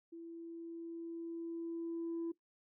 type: tone with level ramp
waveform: sine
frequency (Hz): 333.9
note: E4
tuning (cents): +22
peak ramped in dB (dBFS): -46 to -34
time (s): 0.12-2.32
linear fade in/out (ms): 10
effects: noise-tail reverb RT60 0.1 s tail -17 dB re dry + tanh soft clip ceiling -34 dBFS